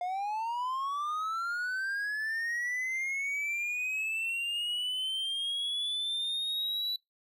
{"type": "linear sweep", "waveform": "triangle", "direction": "up", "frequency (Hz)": [704, 3961], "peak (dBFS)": -29, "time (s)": [0.01, 6.96], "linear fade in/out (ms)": 2, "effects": ["noise-tail reverb RT60 0.2 s tail -25 dB re dry"]}